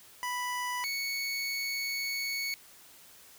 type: tone pair in turn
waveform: 25% pulse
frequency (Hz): 988 / 2218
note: B5 / C#7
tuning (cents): 0 / 0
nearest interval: octave + major second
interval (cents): 1400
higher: second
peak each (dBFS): -28 / -28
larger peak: neither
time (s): 0.23-0.84 / 0.84-2.54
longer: second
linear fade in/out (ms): 0
effects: white hiss -55 dBFS RMS until 3.38 s